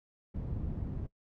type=low-pass noise; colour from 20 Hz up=white; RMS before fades=-37 dBFS; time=0.34-1.07 s; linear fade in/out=10 ms; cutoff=130 Hz; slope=12 dB/octave; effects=noise-tail reverb RT60 0.1 s tail -18 dB re dry